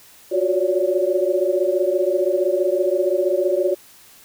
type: tone cluster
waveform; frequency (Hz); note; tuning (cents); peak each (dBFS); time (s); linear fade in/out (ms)
sine; 357.5 / 372.7 / 554 / 580; F4 / F#4 / C#5 / D5; +41 / +13 / -1 / -22; -22; 0.31-3.75; 20
effects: white hiss -48 dBFS RMS until 4.24 s